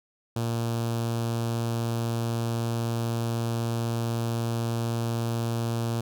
sawtooth tone with notch filter, 116.1 Hz, A#2, 7 cents flat, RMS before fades -28 dBFS, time 0.36-6.01 s, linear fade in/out 5 ms, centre 2000 Hz, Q 1.4, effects none

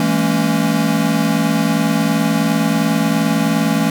square chord, A# half-diminished seventh, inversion second, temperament equal with one note detuned, 164.81 / 207.7 / 227.6 / 277.2 Hz, E3 / G#3 / A#3 / C#4, 0 / 0 / -41 / 0 cents, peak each -20 dBFS, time 0-3.9 s, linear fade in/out 2 ms, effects none

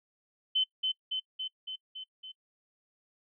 sine tone with echo, 3055 Hz, G7, 45 cents flat, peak -24 dBFS, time 0.55-0.64 s, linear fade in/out 10 ms, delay 280 ms, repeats 6, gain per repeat -3 dB, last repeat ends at 2.32 s, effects noise-tail reverb RT60 0.1 s tail -22 dB re dry

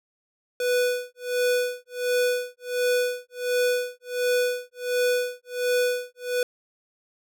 square tone with tremolo, 493.9 Hz, B4, in tune, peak -20 dBFS, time 0.6-6.43 s, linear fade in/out 2 ms, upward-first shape sine, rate 1.4 Hz, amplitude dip 100%, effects none

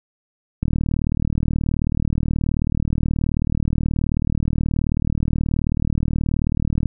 click train, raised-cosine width 5 ms, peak -8 dBFS, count 242, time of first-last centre 0.63-6.857 s, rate 38.7 Hz, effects none

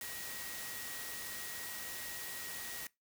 sine tone in noise, 1900 Hz, A#6, 33 cents sharp, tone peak -50 dBFS, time 0.01-2.87 s, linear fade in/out 2 ms, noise white, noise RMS -44 dBFS, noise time 0.01-2.87 s, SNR -9 dB, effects noise-tail reverb RT60 0.2 s tail -22 dB re dry

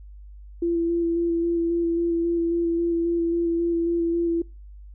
sine tone with vibrato, 338.2 Hz, E4, 44 cents sharp, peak -20 dBFS, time 0.62-4.42 s, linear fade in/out 5 ms, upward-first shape square, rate 3.7 Hz, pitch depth 13 cents each way, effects noise-tail reverb RT60 0.3 s tail -25 dB re dry + added 50 Hz sine -40 dBFS peak until 4.94 s

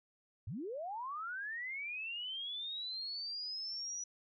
sine linear sweep, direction up, 77.78 to 5900 Hz, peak -39 dBFS, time 0.47-4.04 s, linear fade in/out 5 ms, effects none

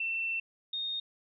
sine tone pair in turn, 2688 / 3694 Hz, E7 / A#7, +33 / -16 cents, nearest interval tritone, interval 551 cents, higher second, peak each -30 / -32 dBFS, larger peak first, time 0-0.4 / 0.73-1 s, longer first, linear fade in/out 5 ms, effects none

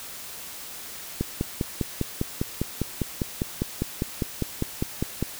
click train, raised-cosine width 3 ms, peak -11 dBFS, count 21, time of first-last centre 1.21-5.226 s, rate 4.98 Hz, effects white hiss -39 dBFS RMS until 5.39 s

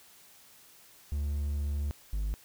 triangle tone pair in turn, 72.5 / 50.98 Hz, D2 / G#1, -22 / -31 cents, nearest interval tritone, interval 609 cents, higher first, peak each -27 dBFS, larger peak neither, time 1.12-1.91 / 2.13-2.34 s, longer first, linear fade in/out 0 ms, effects white hiss -57 dBFS RMS until 2.44 s

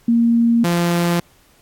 sine / sawtooth tone pair in turn, 233.1 / 172.47 Hz, A#3 / F3, 0 / -21 cents, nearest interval perfect fourth, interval 521 cents, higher first, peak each -11 dBFS, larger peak neither, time 0.08-0.64 / 0.64-1.2 s, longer neither, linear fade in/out 5 ms, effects pink hiss -54 dBFS RMS until 1.61 s + AAC 64 kbps

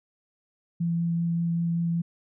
sine tone with vibrato, 168.9 Hz, E3, 42 cents sharp, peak -23 dBFS, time 0.8-2.02 s, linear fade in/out 10 ms, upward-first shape sine, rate 5.2 Hz, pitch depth 8 cents each way, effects none

